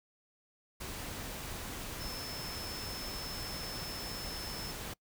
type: tone in noise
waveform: sine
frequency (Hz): 5270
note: E8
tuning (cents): -1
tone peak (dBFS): -43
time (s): 2-4.72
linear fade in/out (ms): 10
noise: pink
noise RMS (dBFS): -42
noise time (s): 0.8-4.94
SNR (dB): -4
effects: noise-tail reverb RT60 0.1 s tail -24 dB re dry